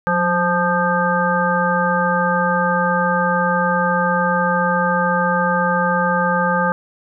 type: harmonic tone with a mistuned harmonic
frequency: 174.61 Hz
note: F3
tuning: in tune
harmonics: 1 / 3 / 5 / 7 / 9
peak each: -21 / -21 / -21 / -21 / -21 dBFS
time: 0.07-6.72 s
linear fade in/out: 0 ms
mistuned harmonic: 1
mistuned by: +51 cents
effects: none